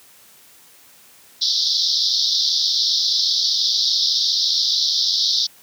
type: band-pass noise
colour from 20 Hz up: white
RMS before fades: -19 dBFS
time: 1.41-5.47 s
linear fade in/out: 10 ms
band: 3500 to 5500 Hz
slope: 96 dB/octave
effects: white hiss -49 dBFS RMS until 5.62 s + high-pass 100 Hz 12 dB/octave